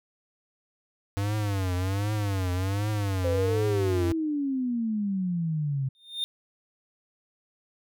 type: tone with vibrato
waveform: square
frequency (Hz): 98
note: G2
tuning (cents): 0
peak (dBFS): -26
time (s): 1.17-4.12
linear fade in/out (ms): 0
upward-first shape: triangle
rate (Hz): 1.3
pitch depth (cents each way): 170
type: exponential sweep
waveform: sine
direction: down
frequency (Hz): 523.3 to 130.81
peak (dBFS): -25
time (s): 3.24-5.89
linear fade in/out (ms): 10
type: tone with exponential growth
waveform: triangle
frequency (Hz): 3639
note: A#7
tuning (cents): -42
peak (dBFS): -22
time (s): 5.95-6.24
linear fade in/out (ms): 0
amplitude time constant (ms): 62
effects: none